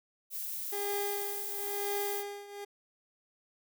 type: noise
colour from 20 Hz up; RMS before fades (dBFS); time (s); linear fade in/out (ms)
violet; -38; 0.3-2.24; 50
type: tone with tremolo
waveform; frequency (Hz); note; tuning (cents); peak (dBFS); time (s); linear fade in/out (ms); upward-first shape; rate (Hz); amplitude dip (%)
30% pulse; 405.7; G#4; -41; -29; 0.72-2.65; 10; triangle; 1; 85
effects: none